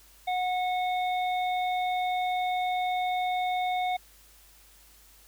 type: harmonic tone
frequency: 731 Hz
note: F#5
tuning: 21 cents flat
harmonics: 1 / 3 / 5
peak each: -26 / -36 / -40 dBFS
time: 0.27-3.97 s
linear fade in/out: 10 ms
effects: added 50 Hz sine -59 dBFS peak until 5.27 s + white hiss -57 dBFS RMS until 5.27 s